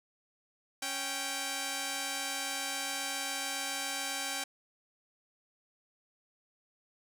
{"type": "tone pair together", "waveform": "5% pulse", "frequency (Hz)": [276.1, 781], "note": ["C#4", "G5"], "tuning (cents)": [-7, -7], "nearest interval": "octave + tritone", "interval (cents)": 1800, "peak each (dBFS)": [-29, -23], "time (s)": [0.82, 4.44], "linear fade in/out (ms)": 5, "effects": []}